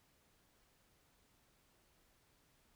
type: silence
effects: pink hiss -73 dBFS RMS until 2.75 s